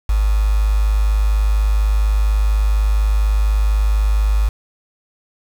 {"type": "tone with quantisation", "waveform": "sine", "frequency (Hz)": 52.1, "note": "G#1", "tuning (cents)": 6, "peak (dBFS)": -12, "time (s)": [0.09, 4.49], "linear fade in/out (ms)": 5, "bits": 5, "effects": []}